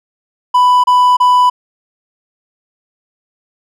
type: tone bursts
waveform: triangle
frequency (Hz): 993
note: B5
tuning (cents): +9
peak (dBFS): -4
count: 3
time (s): 0.54-1.5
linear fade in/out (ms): 10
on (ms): 300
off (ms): 30
effects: none